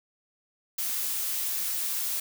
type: noise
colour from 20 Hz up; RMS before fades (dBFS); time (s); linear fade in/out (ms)
blue; -30; 0.78-2.2; 5
effects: none